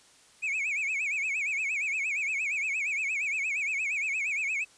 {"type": "tone with vibrato", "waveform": "triangle", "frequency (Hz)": 2378, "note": "D7", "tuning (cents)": 21, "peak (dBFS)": -26, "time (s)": [0.42, 4.65], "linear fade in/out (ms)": 20, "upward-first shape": "sine", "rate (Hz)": 8.6, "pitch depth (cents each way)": 160, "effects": ["white hiss -58 dBFS RMS until 4.77 s", "resampled to 22050 Hz"]}